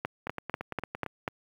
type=two click trains; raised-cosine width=0.5 ms; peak=-19 / -15 dBFS; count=8 / 6; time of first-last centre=0.27-1.063 / 0.05-1.279 s; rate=8.83 / 4.07 Hz; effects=high-pass 80 Hz 12 dB/octave + 9-bit

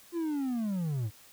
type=linear sweep; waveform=triangle; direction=down; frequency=349.2 to 98 Hz; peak=-27 dBFS; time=0.12-1.11 s; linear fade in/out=50 ms; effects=white hiss -56 dBFS RMS until 1.32 s

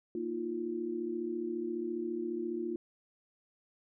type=chord; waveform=sine; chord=Bb suspended fourth; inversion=none; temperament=equal with one note detuned; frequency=233.1 / 314.6 / 349.2 Hz; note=Bb3 / Eb4 / F4; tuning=0 / +19 / 0 cents; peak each=-40 / -40 / -35 dBFS; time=0.15-2.76 s; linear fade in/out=2 ms; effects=none

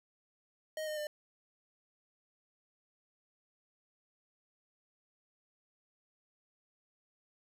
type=tone with pitch steps; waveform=square; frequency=624 / 611.9 / 600 Hz; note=D#5 / D#5 / D5; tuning=+5 / -29 / +37 cents; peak=-37 dBFS; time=0.77-1.07 s; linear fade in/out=2 ms; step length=100 ms; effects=none

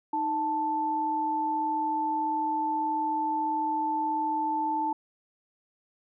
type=tone pair together; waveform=sine; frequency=311.1 / 880.8 Hz; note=D#4 / A5; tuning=0 / +2 cents; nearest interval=octave + tritone; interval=1802 cents; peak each=-33 / -26 dBFS; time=0.13-4.93 s; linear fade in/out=5 ms; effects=none

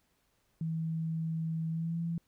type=tone with pitch glide; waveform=sine; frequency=161.9 to 167.61 Hz; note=E3 to E3; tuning=-31 to +29 cents; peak=-31 dBFS; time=0.61-2.18 s; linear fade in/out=2 ms; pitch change=+60 cents; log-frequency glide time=1.7-1.98 s; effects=pink hiss -74 dBFS RMS until 2.27 s

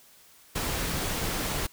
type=noise; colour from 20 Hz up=pink; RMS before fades=-30 dBFS; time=0.55-1.67 s; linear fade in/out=10 ms; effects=white hiss -56 dBFS RMS until 1.72 s

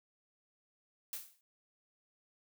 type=noise with exponential decay; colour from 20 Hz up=blue; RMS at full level=-38 dBFS; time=1.13-1.41 s; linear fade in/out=1 ms; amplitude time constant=59 ms; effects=none

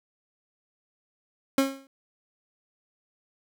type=tone with exponential decay; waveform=30% pulse; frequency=271.1 Hz; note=C#4; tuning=38 cents flat; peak=-14 dBFS; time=1.58-1.87 s; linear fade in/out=2 ms; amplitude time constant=61 ms; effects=none

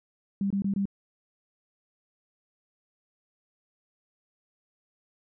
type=tone bursts; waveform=sine; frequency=197.9 Hz; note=G3; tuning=17 cents sharp; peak=-24 dBFS; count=4; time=0.41-0.855 s; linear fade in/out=2 ms; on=94 ms; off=23 ms; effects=none

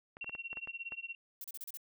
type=clicks; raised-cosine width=0.5 ms; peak=-33 dBFS; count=8; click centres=0.169 / 0.244 / 0.295 / 0.351 / 0.53 / 0.572 / 0.674 / 0.922 s
type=tone with tremolo; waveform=sine; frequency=2736 Hz; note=F7; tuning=36 cents flat; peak=-37 dBFS; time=0.21-1.15 s; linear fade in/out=2 ms; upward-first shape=sine; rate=17 Hz; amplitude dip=95%
type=noise bursts; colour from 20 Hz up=violet; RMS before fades=-44 dBFS; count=6; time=1.41-1.772 s; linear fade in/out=2 ms; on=32 ms; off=34 ms
effects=none

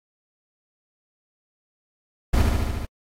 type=noise with echo; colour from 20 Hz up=brown; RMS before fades=-17 dBFS; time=2.33-2.42 s; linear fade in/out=10 ms; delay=73 ms; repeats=6; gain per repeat=-2 dB; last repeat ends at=2.858 s; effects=AAC 48 kbps

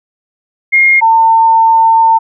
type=tone pair in turn; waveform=sine; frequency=2135 / 901.8 Hz; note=C7 / A5; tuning=+34 / +42 cents; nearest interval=octave + minor third; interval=1492 cents; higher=first; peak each=-4 dBFS; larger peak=neither; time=0.72-1.01 / 1.01-2.19 s; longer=second; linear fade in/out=20 ms; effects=none

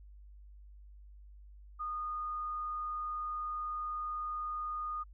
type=tone; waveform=sine; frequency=1228 Hz; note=D#6; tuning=23 cents flat; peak=-35 dBFS; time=1.79-5.04 s; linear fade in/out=20 ms; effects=added 50 Hz sine -51 dBFS peak until 5.13 s

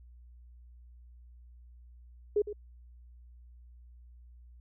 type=tone with echo; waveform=sine; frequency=415.3 Hz; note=G#4; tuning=in tune; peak=-23 dBFS; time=2.36-2.42 s; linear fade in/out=5 ms; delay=110 ms; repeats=1; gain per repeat=-12 dB; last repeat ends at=2.53 s; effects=added 60 Hz sine -51 dBFS peak until 4.6 s

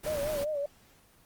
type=noise; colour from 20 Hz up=pink; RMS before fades=-38 dBFS; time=0.03-0.45 s; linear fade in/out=20 ms
type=tone with vibrato; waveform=sine; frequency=590 Hz; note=D5; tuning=8 cents sharp; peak=-29 dBFS; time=0.06-0.66 s; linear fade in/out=5 ms; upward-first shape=sine; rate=5.1 Hz; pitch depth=86 cents each way
effects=pink hiss -61 dBFS RMS until 1.25 s + Opus 24 kbps

